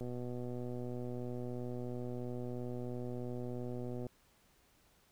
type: click train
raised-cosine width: 2 ms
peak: -30 dBFS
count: 500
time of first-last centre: 0.01-4.067 s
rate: 123 Hz
effects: pink hiss -69 dBFS RMS until 5.11 s